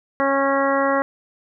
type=harmonic tone; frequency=274.8 Hz; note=C#4; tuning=15 cents flat; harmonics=1 / 2 / 3 / 4 / 5 / 6 / 7; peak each=-24 / -20 / -26 / -23 / -27 / -29 / -28 dBFS; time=0.2-1.02 s; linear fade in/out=0 ms; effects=none